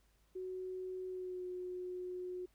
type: tone with pitch glide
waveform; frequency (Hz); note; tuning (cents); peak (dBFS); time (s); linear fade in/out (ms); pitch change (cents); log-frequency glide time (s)
sine; 371 to 362.9; F#4 to F#4; +5 to -34; -40; 0.35-2.46; 10; -39; 1.08-1.45
effects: added 52 Hz sine -70 dBFS peak until 2.54 s + pink hiss -75 dBFS RMS until 2.54 s